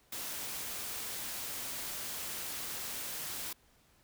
white noise, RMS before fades -40 dBFS, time 0.12-3.53 s, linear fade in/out 5 ms, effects pink hiss -67 dBFS RMS until 4.03 s

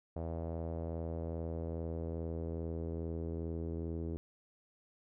sawtooth tone with low-pass filter sweep, 82.41 Hz, E2, in tune, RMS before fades -39 dBFS, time 0.16-4.17 s, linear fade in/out 0 ms, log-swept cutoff 630 to 380 Hz, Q 2.7, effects none

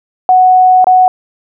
sine tone with dropouts, 740 Hz, F#5, in tune, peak -3 dBFS, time 0.29-1.08 s, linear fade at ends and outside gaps 1 ms, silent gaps 0.844-0.869 s, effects none

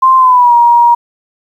sine tone with pitch glide, 1046.5 to 948.6 Hz, C6 to A#5, 0 to +30 cents, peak -3 dBFS, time 0.02-0.95 s, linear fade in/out 10 ms, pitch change -170 cents, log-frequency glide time 0.17-0.54 s, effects 7-bit

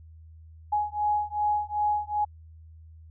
sine beating tone pair, 835 / 837.6 Hz, G#5 / G#5, +9 / +15 cents, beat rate 2.6 Hz, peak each -27 dBFS, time 0.72-2.25 s, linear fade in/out 10 ms, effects added 80 Hz sine -46 dBFS peak until 3.1 s

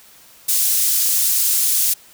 pink high-pass noise, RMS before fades -17 dBFS, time 0.48-1.94 s, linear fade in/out 10 ms, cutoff 8000 Hz, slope 12 dB/octave, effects white hiss -47 dBFS RMS until 2.13 s

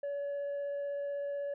sine tone with vibrato, 568 Hz, C#5, 42 cents sharp, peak -31 dBFS, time 0.03-1.54 s, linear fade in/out 5 ms, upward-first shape triangle, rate 16 Hz, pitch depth 8 cents each way, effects tanh soft clip ceiling -33 dBFS

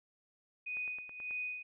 sine tone with tremolo, 2489 Hz, D#7, in tune, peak -35 dBFS, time 0.66-1.63 s, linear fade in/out 10 ms, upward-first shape sine, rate 1.7 Hz, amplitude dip 75%
click train, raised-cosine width 0.5 ms, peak -39 dBFS, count 6, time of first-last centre 0.77-1.309 s, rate 9.27 Hz
effects none

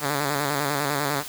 5% pulse tone with vibrato, 143.4 Hz, D3, 41 cents flat, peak -12 dBFS, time 0-1.24 s, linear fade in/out 50 ms, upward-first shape square, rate 10 Hz, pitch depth 59 cents each way, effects white hiss -37 dBFS RMS until 1.28 s

